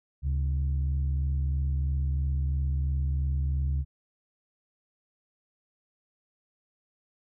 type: tone pair together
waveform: sine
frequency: 71.4 / 134.41 Hz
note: D2 / C3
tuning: -48 / +47 cents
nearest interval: major seventh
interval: 1095 cents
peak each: -24 / -31 dBFS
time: 0.22-3.85 s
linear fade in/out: 50 ms
effects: tanh soft clip ceiling -20 dBFS